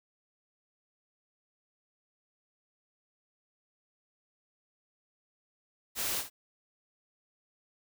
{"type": "noise with echo", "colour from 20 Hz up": "white", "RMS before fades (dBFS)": -33, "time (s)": [5.95, 6.24], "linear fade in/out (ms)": 50, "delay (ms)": 60, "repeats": 1, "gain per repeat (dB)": -10, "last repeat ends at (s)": 6.3, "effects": []}